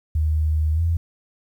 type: tone with pitch glide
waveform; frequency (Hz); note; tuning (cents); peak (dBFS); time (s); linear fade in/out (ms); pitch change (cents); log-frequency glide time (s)
sine; 77.5 to 83.54; D#2 to E2; -6 to +24; -17; 0.15-0.97; 5; +130; 0.74-0.81
effects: 9-bit